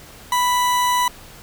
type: tone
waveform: 40% pulse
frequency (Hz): 987.8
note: B5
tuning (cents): 0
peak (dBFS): -15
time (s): 0.32-1.08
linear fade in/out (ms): 2
effects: pink hiss -42 dBFS RMS until 1.42 s